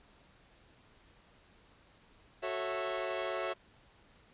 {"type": "chord", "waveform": "sawtooth", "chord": "F# minor seventh", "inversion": "none", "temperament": "equal with one note detuned", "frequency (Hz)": [370, 440, 548.9, 659.3], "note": ["F#4", "A4", "C#5", "E5"], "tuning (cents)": [0, 0, -17, 0], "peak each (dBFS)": [-36, -39, -35, -34], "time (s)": [2.42, 3.54], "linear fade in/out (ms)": 20, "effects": ["pink hiss -63 dBFS RMS until 4.33 s", "resampled to 8000 Hz"]}